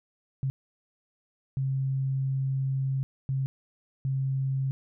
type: tone bursts at uneven times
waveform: sine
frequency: 134.2 Hz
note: C3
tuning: 44 cents sharp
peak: -25 dBFS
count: 4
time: 0.43-0.5 / 1.57-3.03 / 3.29-3.46 / 4.05-4.71 s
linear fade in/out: 0 ms
effects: none